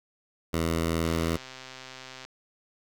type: tone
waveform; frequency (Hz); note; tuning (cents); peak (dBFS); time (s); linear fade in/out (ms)
10% pulse; 82.41; E2; 0; -17; 0.53-1.37; 10
type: click train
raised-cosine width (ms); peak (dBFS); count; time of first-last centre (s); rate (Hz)
0.2; -25; 157; 1.05-2.25; 130
effects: none